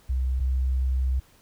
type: tone pair in turn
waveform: sine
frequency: 64.4 / 64.69 Hz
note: C2 / C2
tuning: -27 / -19 cents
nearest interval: unison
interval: 8 cents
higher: second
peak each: -22 / -21 dBFS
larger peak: second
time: 0.09-0.4 / 0.4-1.2 s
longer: second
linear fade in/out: 10 ms
effects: pink hiss -58 dBFS RMS until 1.41 s